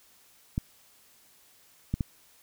clicks, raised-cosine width 5 ms, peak -15 dBFS, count 3, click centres 0.579 / 1.94 / 2.008 s, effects white hiss -60 dBFS RMS until 2.42 s

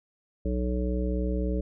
harmonic tone, 61.74 Hz, B1, in tune, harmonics 1 / 3 / 5 / 7 / 9, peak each -27 / -32 / -34 / -35 / -37 dBFS, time 0.45-1.61 s, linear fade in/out 5 ms, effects none

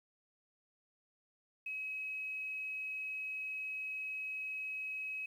sine tone with quantisation, 2553 Hz, D#7, 44 cents sharp, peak -38 dBFS, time 1.66-5.26 s, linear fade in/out 5 ms, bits 11, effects none

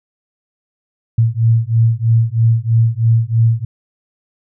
sine beating tone pair, 112.8 / 115.9 Hz, A2 / A#2, +44 / -10 cents, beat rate 3.1 Hz, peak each -13 dBFS, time 1.18-3.65 s, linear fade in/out 5 ms, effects none

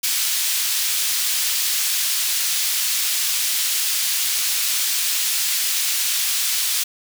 pink high-pass noise, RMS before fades -21 dBFS, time 0.03-6.84 s, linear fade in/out 10 ms, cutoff 3400 Hz, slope 12 dB/octave, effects none

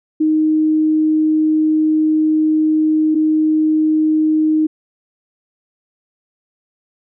sine tone pair in turn, 311.1 / 311.1 Hz, D#4 / D#4, 0 / 0 cents, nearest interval unison, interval 0 cents, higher neither, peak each -11 dBFS, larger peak neither, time 0.2-3.15 / 3.15-4.67 s, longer first, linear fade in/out 10 ms, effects none

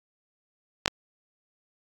clicks, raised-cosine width 0.2 ms, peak -4 dBFS, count 2, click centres 0.859 / 0.879 s, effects AAC 64 kbps

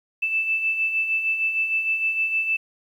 sine beating tone pair, 2635 / 2641.5 Hz, E7 / E7, -1 / +3 cents, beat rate 6.5 Hz, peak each -30 / -21 dBFS, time 0.22-2.57 s, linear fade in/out 10 ms, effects 9-bit

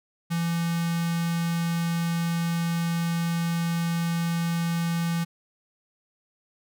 square tone with notch filter, 168.5 Hz, E3, 38 cents sharp, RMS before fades -26 dBFS, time 0.3-5.25 s, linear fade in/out 20 ms, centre 550 Hz, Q 1.1, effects none

